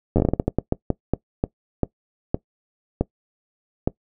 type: slowing click train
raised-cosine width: 2 ms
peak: -5 dBFS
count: 19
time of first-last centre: 0.16-3.875 s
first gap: 10 ms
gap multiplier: 1.3
effects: noise-tail reverb RT60 0.1 s tail -21 dB re dry